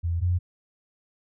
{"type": "tone pair in turn", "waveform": "sine", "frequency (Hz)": [84.9, 88.94], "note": ["F2", "F2"], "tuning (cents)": [-48, 32], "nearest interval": "minor second", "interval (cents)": 80, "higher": "second", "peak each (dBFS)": [-23, -20], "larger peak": "second", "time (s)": [[0.03, 0.21], [0.21, 0.39]], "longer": "neither", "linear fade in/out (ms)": 20, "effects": []}